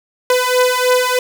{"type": "beating tone pair", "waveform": "sawtooth", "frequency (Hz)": [500, 503.2], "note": ["B4", "B4"], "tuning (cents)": [21, 32], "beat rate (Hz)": 3.2, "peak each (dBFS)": [-11, -11], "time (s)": [0.3, 1.19], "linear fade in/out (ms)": 2, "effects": []}